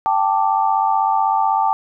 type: chord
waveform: sine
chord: G suspended second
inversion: none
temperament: equal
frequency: 784 / 880 / 1174.7 Hz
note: G5 / A5 / D6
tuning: 0 / 0 / 0 cents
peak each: -18 / -17 / -22 dBFS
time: 0.06-1.73 s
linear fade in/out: 0 ms
effects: none